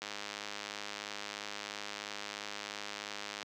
click train, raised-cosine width 0.2 ms, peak -22 dBFS, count 352, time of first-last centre 0.02-3.428 s, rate 103 Hz, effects high-pass 200 Hz 12 dB/octave

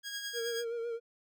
15% pulse tone with tremolo, 1640 Hz, G#6, 22 cents flat, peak -29 dBFS, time 0.03-0.65 s, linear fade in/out 50 ms, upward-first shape sine, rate 9.5 Hz, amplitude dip 45%
triangle tone with vibrato, 466.2 Hz, A#4, in tune, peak -32 dBFS, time 0.33-1 s, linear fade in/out 50 ms, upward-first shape sine, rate 7.8 Hz, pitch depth 37 cents each way
effects none

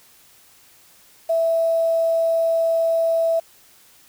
sine tone with quantisation, 659.3 Hz, E5, in tune, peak -16 dBFS, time 1.29-3.4 s, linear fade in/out 10 ms, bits 7, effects white hiss -52 dBFS RMS until 4.08 s

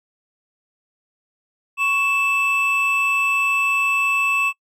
triangle tone pair together, 1108.7 / 2637 Hz, C#6 / E7, 0 / 0 cents, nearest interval octave + minor third, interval 1500 cents, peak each -21 / -16 dBFS, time 1.77-4.53 s, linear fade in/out 50 ms, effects noise-tail reverb RT60 0.1 s tail -25 dB re dry

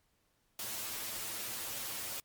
white noise with comb filter, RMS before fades -40 dBFS, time 0.59-2.2 s, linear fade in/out 2 ms, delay 9 ms, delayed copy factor +0.95, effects pink hiss -75 dBFS RMS until 2.24 s + MP3 96 kbps

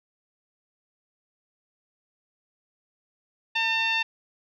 10% pulse tone with low-pass filter, 901 Hz, A5, 41 cents sharp, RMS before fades -25 dBFS, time 3.55-4.03 s, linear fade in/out 10 ms, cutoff 3000 Hz, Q 2.5, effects none

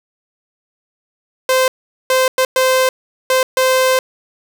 sawtooth tone bursts at uneven times, 518 Hz, C5, 17 cents flat, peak -7 dBFS, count 6, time 1.49-1.68 / 2.1-2.28 / 2.38-2.45 / 2.56-2.89 / 3.3-3.43 / 3.57-3.99 s, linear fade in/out 2 ms, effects none

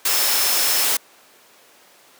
sine tone in noise, 5274 Hz, E8, in tune, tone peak -25 dBFS, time 0.08-0.84 s, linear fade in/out 5 ms, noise white, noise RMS -19 dBFS, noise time 0.05-0.97 s, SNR -9 dB, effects pink hiss -50 dBFS RMS until 2.19 s + high-pass 400 Hz 12 dB/octave

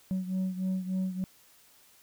sine beating tone pair, 186.3 / 189.7 Hz, F#3 / F#3, +12 / +43 cents, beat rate 3.4 Hz, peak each -28 / -32 dBFS, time 0.11-1.24 s, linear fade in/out 0 ms, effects tanh soft clip ceiling -26 dBFS + white hiss -60 dBFS RMS until 2.02 s

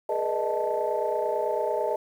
sine tone cluster, 418.3 / 478.2 / 605 / 634 / 879 Hz, G#4 / A#4 / D#5 / D#5 / A5, +12 / +44 / -49 / +32 / -2 cents, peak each -30 dBFS, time 0.09-1.96 s, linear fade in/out 5 ms, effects tanh soft clip ceiling -15 dBFS + 9-bit

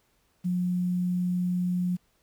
sine tone with quantisation, 179.4 Hz, F3, 47 cents sharp, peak -24 dBFS, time 0.44-1.97 s, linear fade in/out 20 ms, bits 9, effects pink hiss -69 dBFS RMS until 2.22 s

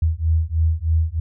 sine beating tone pair, 79.2 / 82.4 Hz, D#2 / E2, +31 / 0 cents, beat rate 3.2 Hz, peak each -19 dBFS, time 0.02-1.2 s, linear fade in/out 5 ms, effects none

